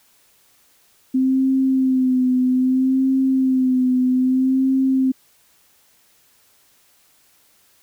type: tone with vibrato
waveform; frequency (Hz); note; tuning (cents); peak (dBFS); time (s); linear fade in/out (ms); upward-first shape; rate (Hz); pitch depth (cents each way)
sine; 259.3; C4; -15; -14; 1.14-5.12; 10; sine; 0.62; 39
effects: white hiss -57 dBFS RMS until 7.82 s